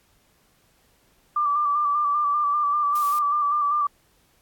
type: tone with vibrato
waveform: sine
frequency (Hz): 1174.7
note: D6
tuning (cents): 0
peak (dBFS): -19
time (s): 1.36-3.87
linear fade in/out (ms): 5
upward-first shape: square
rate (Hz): 5.1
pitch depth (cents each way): 30
type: noise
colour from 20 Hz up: blue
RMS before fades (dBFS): -37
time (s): 2.95-3.19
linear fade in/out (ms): 5
effects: pink hiss -62 dBFS RMS until 4.41 s + AAC 64 kbps